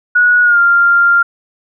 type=tone with pitch glide; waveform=sine; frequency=1460 to 1394.1 Hz; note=F#6 to F6; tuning=-24 to -3 cents; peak=-6 dBFS; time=0.15-1.23 s; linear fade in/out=10 ms; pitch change=-79 cents; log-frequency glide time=0.43-0.59 s; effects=none